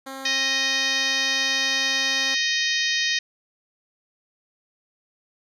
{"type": "tone", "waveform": "10% pulse", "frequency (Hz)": 268, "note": "C4", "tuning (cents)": 42, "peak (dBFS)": -25, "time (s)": [0.06, 2.35], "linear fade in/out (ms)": 10}
{"type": "harmonic tone", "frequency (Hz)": 622.3, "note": "D#5", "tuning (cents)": 0, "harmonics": [3, 4, 5, 6, 7, 8, 9, 10], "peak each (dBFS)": [-25, -29, -30, -27, -31, -31, -32, -35], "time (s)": [0.25, 3.19], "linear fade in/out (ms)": 5}
{"effects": ["resampled to 32000 Hz"]}